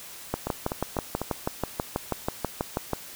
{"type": "two click trains", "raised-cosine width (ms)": 1, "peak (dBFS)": [-14, -11], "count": [4, 17], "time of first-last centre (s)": [[0.47, 1.216], [0.34, 2.933]], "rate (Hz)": [4.02, 6.17], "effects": ["white hiss -43 dBFS RMS until 3.15 s"]}